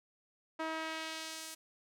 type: tone with band-pass filter sweep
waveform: sawtooth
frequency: 319.6 Hz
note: D#4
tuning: 47 cents sharp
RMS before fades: -41 dBFS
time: 0.59-1.55 s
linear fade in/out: 10 ms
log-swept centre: 1100 to 9500 Hz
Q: 0.79
effects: none